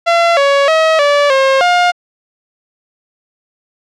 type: tone with pitch steps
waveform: sawtooth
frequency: 680 / 560 / 639 / 577 / 536 / 710 Hz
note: F5 / C#5 / D#5 / D5 / C5 / F5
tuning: -46 / +18 / +46 / -31 / +42 / +28 cents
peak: -4 dBFS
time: 0.06-1.92 s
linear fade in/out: 20 ms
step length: 310 ms
effects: low-pass 4000 Hz 12 dB/octave